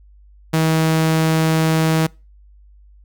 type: tone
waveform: sawtooth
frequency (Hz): 160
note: D#3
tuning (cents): +49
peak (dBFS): -10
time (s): 0.53-2.07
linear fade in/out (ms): 10
effects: noise-tail reverb RT60 0.3 s tail -25 dB re dry + added 50 Hz sine -44 dBFS peak until 3.04 s